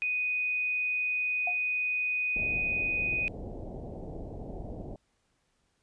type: tone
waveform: sine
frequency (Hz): 2489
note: D#7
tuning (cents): 0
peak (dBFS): -27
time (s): 0.02-3.28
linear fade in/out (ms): 0
type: tone with exponential decay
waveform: sine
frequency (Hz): 717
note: F5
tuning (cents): +45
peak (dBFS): -29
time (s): 1.47-1.59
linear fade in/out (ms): 5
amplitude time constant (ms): 25
type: low-pass noise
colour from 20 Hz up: pink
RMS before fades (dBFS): -40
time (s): 2.36-4.96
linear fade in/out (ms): 2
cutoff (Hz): 740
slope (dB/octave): 48
effects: pink hiss -74 dBFS RMS until 5.82 s + resampled to 22050 Hz